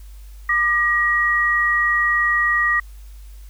sine tone pair together, 1196.9 / 1900 Hz, D6 / A#6, +32 / +33 cents, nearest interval minor sixth, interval 801 cents, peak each -21 / -16 dBFS, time 0.49-2.8 s, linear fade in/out 5 ms, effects added 50 Hz sine -36 dBFS peak until 3.49 s + white hiss -54 dBFS RMS until 3.49 s

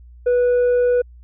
sine tone with tanh clipping, 490.3 Hz, B4, 13 cents flat, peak -14 dBFS, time 0.26-1.02 s, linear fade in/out 10 ms, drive 3 dB, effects added 60 Hz sine -40 dBFS peak until 1.23 s

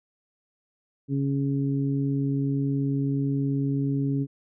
harmonic tone, 138.59 Hz, C#3, in tune, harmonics 1 / 2 / 3, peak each -25 / -26 / -37 dBFS, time 1.08-4.27 s, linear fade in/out 50 ms, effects none

